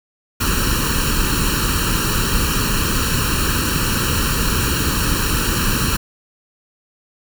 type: noise with comb filter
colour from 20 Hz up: pink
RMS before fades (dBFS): -18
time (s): 0.4-5.97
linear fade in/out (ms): 10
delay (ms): 0.71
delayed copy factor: +0.95
effects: none